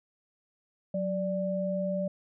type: tone pair together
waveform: sine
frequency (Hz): 185 / 587.3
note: F#3 / D5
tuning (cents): 0 / 0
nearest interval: octave + minor sixth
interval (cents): 2000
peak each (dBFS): -31 / -30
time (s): 0.94-2.08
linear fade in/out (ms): 5
effects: none